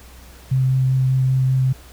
sine tone with vibrato, 130.81 Hz, C3, in tune, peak -14 dBFS, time 0.51-1.73 s, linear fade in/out 10 ms, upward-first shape sine, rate 5.1 Hz, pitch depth 9 cents each way, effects added 62 Hz sine -42 dBFS peak until 1.92 s + pink hiss -46 dBFS RMS until 1.92 s

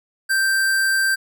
square tone, 1568 Hz, G6, in tune, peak -17 dBFS, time 0.29-1.16 s, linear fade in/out 20 ms, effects none

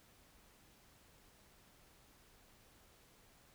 silence, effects pink hiss -66 dBFS RMS until 3.54 s

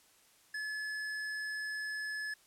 sine tone with hard clipping, 1715 Hz, A6, 45 cents flat, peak -38 dBFS, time 0.54-2.34 s, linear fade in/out 5 ms, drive 10 dB, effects white hiss -65 dBFS RMS until 2.46 s + low-pass 12000 Hz 12 dB/octave

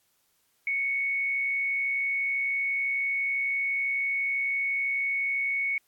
sine tone with frequency modulation, 2217 Hz, C#7, in tune, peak -25 dBFS, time 0.67-5.78 s, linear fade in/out 2 ms, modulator 130 Hz, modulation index 0.22, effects white hiss -70 dBFS RMS until 5.87 s + AAC 64 kbps

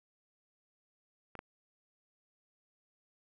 clicks, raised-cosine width 0.5 ms, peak -30 / -27 dBFS, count 2, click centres 1.353 / 1.391 s, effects none

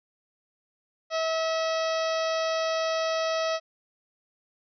harmonic tone, 646 Hz, E5, 35 cents flat, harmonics 1 / 2 / 3 / 4 / 5 / 6 / 7 / 8 / 9, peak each -26 / -32 / -37 / -39 / -40 / -41 / -42 / -40 / -44 dBFS, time 1.1-3.6 s, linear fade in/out 50 ms, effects none

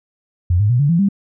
sine tone with pitch steps, 88.4 / 103.92 / 122.16 / 143.61 / 168.82 / 198.45 Hz, F2 / G#2 / B2 / D3 / E3 / G3, +22 / +2 / -18 / -38 / +42 / +22 cents, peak -11 dBFS, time 0.5-1.088 s, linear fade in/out 5 ms, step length 98 ms, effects none

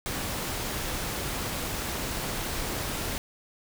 pink noise, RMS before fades -32 dBFS, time 0.06-3.18 s, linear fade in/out 0 ms, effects none

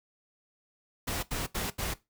pink noise bursts, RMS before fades -33 dBFS, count 4, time 1.07-1.941 s, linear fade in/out 10 ms, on 160 ms, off 77 ms, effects noise-tail reverb RT60 0.2 s tail -17 dB re dry

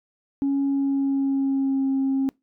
sine tone with pitch glide, 277.2 to 269.2 Hz, C#4 to C4, 0 to +49 cents, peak -18 dBFS, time 0.42-2.29 s, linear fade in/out 0 ms, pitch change -51 cents, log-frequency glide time 0.63-1.91 s, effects noise-tail reverb RT60 0.2 s tail -25 dB re dry + tanh soft clip ceiling -17 dBFS

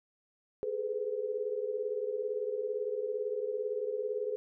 sine tone cluster, 412.4 / 430.2 / 503 Hz, G#4 / A4 / B4, -12 / -39 / +32 cents, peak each -38 / -35 / -36 dBFS, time 0.63-4.36 s, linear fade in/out 0 ms, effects none

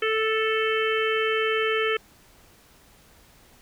harmonic tone, 440 Hz, A4, in tune, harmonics 1 / 3 / 4 / 5 / 6 / 7, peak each -24 / -29 / -30 / -31 / -32 / -32 dBFS, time 0.02-1.97 s, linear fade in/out 5 ms, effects pink hiss -55 dBFS RMS until 3.61 s

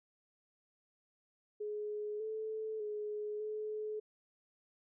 sine tone with pitch steps, 420.2 / 436.8 / 420.7 / 427.9 Hz, G#4 / A4 / G#4 / A4, +20 / -13 / +22 / -48 cents, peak -37 dBFS, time 1.6-4 s, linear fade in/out 10 ms, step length 600 ms, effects none

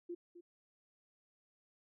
sine tone with echo, 347.7 Hz, F4, 8 cents flat, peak -40 dBFS, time 0.09-0.15 s, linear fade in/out 10 ms, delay 260 ms, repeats 1, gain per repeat -12 dB, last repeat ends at 0.41 s, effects none

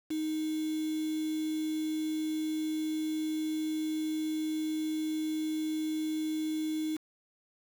sine tone with quantisation, 311.8 Hz, D#4, 4 cents sharp, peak -30 dBFS, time 0.1-6.97 s, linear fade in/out 10 ms, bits 7, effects none

